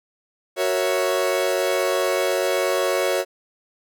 40% pulse chord, F# dominant seventh, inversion none, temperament equal, 370 / 466.2 / 554.4 / 659.3 Hz, F#4 / A#4 / C#5 / E5, 0 / 0 / 0 / 0 cents, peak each -24 / -26 / -22 / -26 dBFS, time 0.56-3.25 s, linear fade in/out 50 ms, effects none

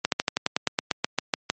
slowing click train, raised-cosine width 0.2 ms, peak -4 dBFS, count 14, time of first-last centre 0.05-1.5 s, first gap 72 ms, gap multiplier 1.07, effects high-pass 150 Hz 12 dB/octave + MP3 32 kbps

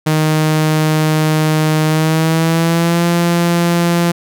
sawtooth tone with pitch glide, 155.56 to 171.61 Hz, D#3 to F3, 0 to -30 cents, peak -7 dBFS, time 0.06-4.12 s, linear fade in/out 10 ms, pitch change +170 cents, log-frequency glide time 1.86-3.05 s, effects none

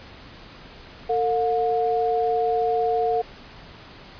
sine tone pair together, 452.3 / 718 Hz, A4 / F5, +48 / +48 cents, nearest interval minor sixth, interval 800 cents, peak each -22 dBFS, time 1.09-3.22 s, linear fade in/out 10 ms, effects pink hiss -44 dBFS RMS until 4.19 s + resampled to 11025 Hz

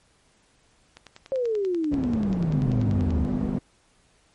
click train, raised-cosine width 0.2 ms, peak -25 dBFS, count 23, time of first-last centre 0.97-3.106 s, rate 10.3 Hz
sine exponential sweep, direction down, 545 to 71.1 Hz, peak -22 dBFS, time 1.32-3.25 s, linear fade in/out 0 ms
white low-pass noise, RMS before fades -31 dBFS, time 1.91-3.59 s, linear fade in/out 10 ms, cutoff 290 Hz, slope 12 dB/octave
harmonic tone, 50.4 Hz, G1, 49 cents sharp, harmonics 3 / 4 / 5, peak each -33 / -29 / -28 dBFS, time 2.52-3.59 s, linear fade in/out 10 ms
effects pink hiss -62 dBFS RMS until 4.34 s + MP3 48 kbps

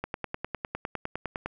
click train, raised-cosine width 0.5 ms, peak -16 dBFS, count 15, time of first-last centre 0.04-1.46 s, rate 9.86 Hz, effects none

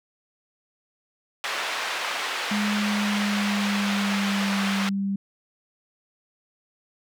white band-pass noise, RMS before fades -29 dBFS, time 1.44-4.89 s, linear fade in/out 0 ms, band 620 to 2800 Hz, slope 12 dB/octave
sine tone with pitch glide, 207.7 to 197.06 Hz, G#3 to G3, 0 to +9 cents, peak -23 dBFS, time 2.51-5.16 s, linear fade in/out 5 ms, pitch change -91 cents, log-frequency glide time 2.82-4.7 s
effects none

